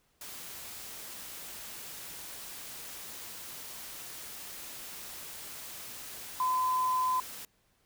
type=tone in noise; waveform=sine; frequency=1018 Hz; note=C6; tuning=48 cents flat; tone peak=-26 dBFS; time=6.4-7.2 s; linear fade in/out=2 ms; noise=white; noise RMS=-44 dBFS; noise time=0.21-7.45 s; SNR=+15 dB; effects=pink hiss -71 dBFS RMS until 7.85 s